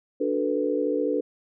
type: chord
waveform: sine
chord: B minor seventh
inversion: first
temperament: equal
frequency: 293.7 / 370 / 440 / 493.9 Hz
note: D4 / F#4 / A4 / B4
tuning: 0 / 0 / 0 / 0 cents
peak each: -27 / -32 / -27 / -27 dBFS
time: 0.2-1.21 s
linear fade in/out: 10 ms
effects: none